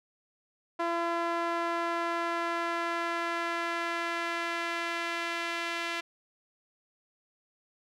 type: tone with band-pass filter sweep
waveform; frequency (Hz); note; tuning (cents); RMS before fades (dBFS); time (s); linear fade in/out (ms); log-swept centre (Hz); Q
sawtooth; 338.9; E4; +48; -32; 0.79-6.01; 10; 990 to 2400; 1.2
effects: none